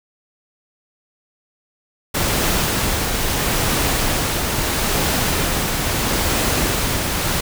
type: noise with tremolo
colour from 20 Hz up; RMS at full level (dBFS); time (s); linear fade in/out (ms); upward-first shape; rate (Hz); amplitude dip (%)
pink; -18; 2.14-7.41; 10; triangle; 0.76; 30
effects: none